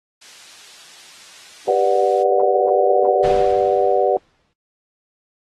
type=noise; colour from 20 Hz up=blue; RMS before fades=-34 dBFS; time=0.21-2.23 s; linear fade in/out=10 ms
type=chord; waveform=sine; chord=G major seventh; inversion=none; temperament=just; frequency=392 / 490 / 588 / 735 Hz; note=G4 / B4 / D5 / F#5; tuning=0 / -14 / +2 / -12 cents; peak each=-19 dBFS; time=1.68-4.17 s; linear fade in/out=2 ms
type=noise with exponential decay; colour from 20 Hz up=pink; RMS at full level=-28 dBFS; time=3.24-4.53 s; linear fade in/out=0 ms; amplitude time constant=280 ms
effects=low-pass 5000 Hz 12 dB/octave + AAC 32 kbps